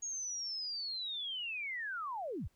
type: linear sweep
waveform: sine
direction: down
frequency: 6645 to 32.7 Hz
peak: -37 dBFS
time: 0.02-2.48 s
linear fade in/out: 10 ms
effects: pink hiss -75 dBFS RMS until 2.55 s